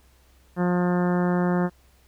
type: harmonic tone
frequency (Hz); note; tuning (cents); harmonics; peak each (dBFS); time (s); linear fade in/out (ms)
177.9; F3; +32; 1 / 2 / 3 / 4 / 5 / 6 / 7 / 8 / 9 / 10; -21 / -27 / -31 / -33 / -35 / -37 / -38 / -39 / -40 / -41; 0.56-1.7; 50
effects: added 64 Hz sine -56 dBFS peak until 2.07 s + pink hiss -61 dBFS RMS until 2.07 s